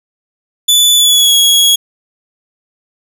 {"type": "tone with pitch glide", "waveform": "sawtooth", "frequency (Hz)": [3478, 3329], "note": ["A7", "G#7"], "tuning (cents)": [-21, 3], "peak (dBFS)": -3, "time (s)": [0.68, 1.76], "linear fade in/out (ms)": 10, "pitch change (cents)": -76, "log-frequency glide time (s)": [0.96, 1.34], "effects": []}